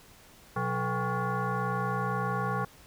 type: tone with frequency modulation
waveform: sine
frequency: 492.6 Hz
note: B4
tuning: 5 cents flat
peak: -27 dBFS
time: 0.56-2.65 s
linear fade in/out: 5 ms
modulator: 309 Hz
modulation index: 2.9
effects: pink hiss -55 dBFS RMS until 2.86 s